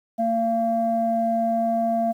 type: tone pair together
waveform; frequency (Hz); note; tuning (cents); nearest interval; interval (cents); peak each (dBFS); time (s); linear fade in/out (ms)
sine; 228.3 / 684; A#3 / F5; -36 / -36; octave + perfect fifth; 1900; -24 / -20; 0.18-2.13; 20
effects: tanh soft clip ceiling -12 dBFS + 9-bit